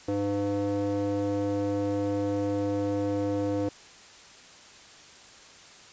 square tone with band-pass filter, 100.9 Hz, G#2, 49 cents flat, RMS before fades -28 dBFS, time 0.08-3.69 s, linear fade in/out 5 ms, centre 410 Hz, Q 4.2, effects white hiss -50 dBFS RMS until 5.92 s + resampled to 16000 Hz

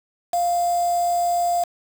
sine tone with quantisation, 698.5 Hz, F5, in tune, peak -18 dBFS, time 0.33-1.64 s, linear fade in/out 5 ms, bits 5, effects none

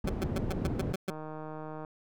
white low-pass noise, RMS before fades -33 dBFS, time 0.04-0.93 s, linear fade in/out 5 ms, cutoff 260 Hz, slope 12 dB/octave
20% pulse tone bursts, 190 Hz, F#3, 46 cents sharp, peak -24 dBFS, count 8, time 0.07-1.102 s, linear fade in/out 5 ms, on 24 ms, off 120 ms
click train, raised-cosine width 1 ms, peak -28 dBFS, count 117, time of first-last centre 1.1-1.848 s, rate 155 Hz
effects none

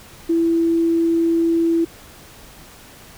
sine tone, 332.6 Hz, E4, 16 cents sharp, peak -14 dBFS, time 0.29-1.85 s, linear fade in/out 10 ms, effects pink hiss -43 dBFS RMS until 3.17 s

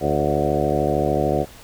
harmonic tone with a mistuned harmonic, 73.42 Hz, D2, in tune, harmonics 1 / 2 / 3 / 4 / 5 / 6 / 7 / 8 / 9 / 10, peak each -29 / -26 / -29 / -27 / -25 / -26 / -27 / -26 / -28 / -26 dBFS, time 0-1.46 s, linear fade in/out 50 ms, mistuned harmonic 8, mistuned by -34 cents, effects pink hiss -44 dBFS RMS until 1.63 s

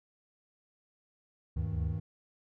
triangle tone cluster, 72.8 / 76.5 / 99.2 / 157 Hz, D2 / D#2 / G2 / D#3, -15 / -29 / +21 / +16 cents, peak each -36 / -33 / -33 / -35 dBFS, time 1.56-2 s, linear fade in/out 10 ms, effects none

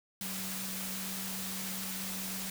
sine tone in noise, 190 Hz, F#3, 46 cents sharp, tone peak -42 dBFS, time 0.21-2.5 s, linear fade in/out 2 ms, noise white, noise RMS -39 dBFS, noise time 0.21-2.5 s, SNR -6 dB, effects none

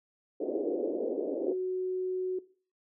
pink band-pass noise, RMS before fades -32 dBFS, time 0.4-1.53 s, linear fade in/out 10 ms, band 290 to 560 Hz, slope 48 dB/octave
sine tone, 370 Hz, F#4, in tune, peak -28 dBFS, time 1.47-2.39 s, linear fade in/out 5 ms
effects noise-tail reverb RT60 0.4 s tail -18 dB re dry

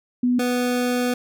sine / 25% pulse tone pair in turn, 246.9 / 246.9 Hz, B3 / B3, 0 / 0 cents, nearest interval unison, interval 0 cents, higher neither, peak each -16 dBFS, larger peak neither, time 0.23-0.39 / 0.39-1.14 s, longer second, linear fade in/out 5 ms, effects none

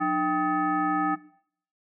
sine tone with frequency modulation, 784 Hz, G5, in tune, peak -22 dBFS, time 0-1.16 s, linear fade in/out 20 ms, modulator 482 Hz, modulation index 1.5, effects noise-tail reverb RT60 0.6 s tail -18 dB re dry

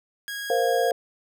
sawtooth tone, 1645 Hz, G#6, 17 cents flat, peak -27 dBFS, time 0.28-0.91 s, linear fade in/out 0 ms
sine chord, Bb suspended second, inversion none, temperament equal, 466.2 / 523.3 / 698.5 Hz, Bb4 / C5 / F5, 0 / 0 / 0 cents, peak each -24 dBFS, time 0.5-0.92 s, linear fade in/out 2 ms
effects none

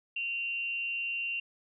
sine tone with amplitude modulation, 2760 Hz, F7, 21 cents flat, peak -29 dBFS, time 0.16-1.4 s, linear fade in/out 5 ms, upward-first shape sine, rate 232 Hz, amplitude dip 45%, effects none

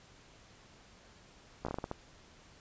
slowing click train, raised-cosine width 1 ms, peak -22 dBFS, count 8, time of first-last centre 1.65-1.914 s, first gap 15 ms, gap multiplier 1.3, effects pink hiss -59 dBFS RMS until 2.6 s + resampled to 16000 Hz

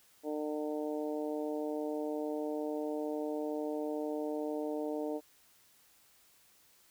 harmonic tone, 151.1 Hz, D3, 50 cents sharp, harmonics 2 / 3 / 4 / 5 / 6, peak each -37 / -38 / -40 / -47 / -50 dBFS, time 0.23-5.21 s, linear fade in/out 50 ms, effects white hiss -65 dBFS RMS until 6.9 s

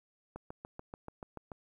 click train, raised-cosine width 1 ms, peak -29 dBFS, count 9, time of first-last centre 0.36-1.518 s, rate 6.91 Hz, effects 11-bit

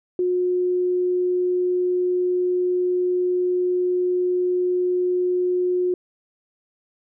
sine tone, 361 Hz, F#4, 43 cents flat, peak -18 dBFS, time 0.19-5.94 s, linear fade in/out 2 ms, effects none

